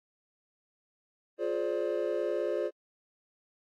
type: chord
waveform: triangle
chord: D half-diminished seventh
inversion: first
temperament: just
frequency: 352.4 / 422.9 / 528.6 / 587.3 Hz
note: F4 / Ab4 / C5 / D5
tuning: +16 / +31 / +18 / 0 cents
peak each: -32 dBFS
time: 1.38-2.71 s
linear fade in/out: 50 ms
effects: tanh soft clip ceiling -17 dBFS + AAC 64 kbps